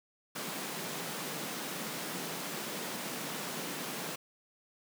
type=high-pass noise; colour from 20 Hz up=pink; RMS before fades=-39 dBFS; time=0.35-4.16 s; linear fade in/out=10 ms; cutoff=150 Hz; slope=48 dB/octave; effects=none